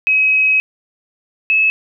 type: tone pair in turn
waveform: sine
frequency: 2547 / 2590 Hz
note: D#7 / E7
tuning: +40 / -31 cents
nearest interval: unison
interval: 29 cents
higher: second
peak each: -10 dBFS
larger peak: neither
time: 0.07-0.6 / 1.5-1.7 s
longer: first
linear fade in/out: 0 ms
effects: none